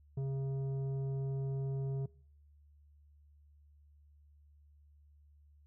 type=tone with tanh clipping; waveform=triangle; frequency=135.7 Hz; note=C#3; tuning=36 cents flat; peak=-35 dBFS; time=0.17-2.06 s; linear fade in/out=5 ms; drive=13 dB; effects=noise-tail reverb RT60 0.6 s tail -23 dB re dry + added 73 Hz sine -60 dBFS peak until 5.66 s